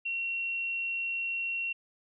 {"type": "tone", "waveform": "sine", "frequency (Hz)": 2733, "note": "F7", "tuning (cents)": -38, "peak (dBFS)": -30, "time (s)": [0.05, 1.73], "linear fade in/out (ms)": 10, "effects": []}